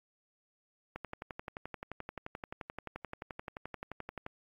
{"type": "click train", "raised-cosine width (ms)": 0.5, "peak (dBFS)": -25, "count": 39, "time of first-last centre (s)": [0.96, 4.264], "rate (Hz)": 11.5, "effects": ["AAC 64 kbps"]}